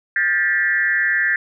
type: tone with frequency modulation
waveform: sine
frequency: 1760 Hz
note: A6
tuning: in tune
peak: -15 dBFS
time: 0.16-1.36 s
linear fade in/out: 2 ms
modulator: 172 Hz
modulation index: 1.1
effects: none